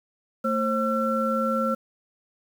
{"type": "tone cluster", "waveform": "sine", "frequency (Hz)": [225.2, 533, 1350], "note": ["A3", "C5", "E6"], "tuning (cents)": [40, 32, 41], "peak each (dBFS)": -26, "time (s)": [0.44, 1.75], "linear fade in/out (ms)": 10, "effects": ["8-bit"]}